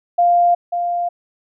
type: tone pair in turn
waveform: sine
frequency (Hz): 698.5 / 698.5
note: F5 / F5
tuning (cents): 0 / 0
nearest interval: unison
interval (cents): 0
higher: neither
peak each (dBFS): -10 / -17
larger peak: first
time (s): 0.18-0.55 / 0.72-1.09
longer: neither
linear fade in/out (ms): 10
effects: none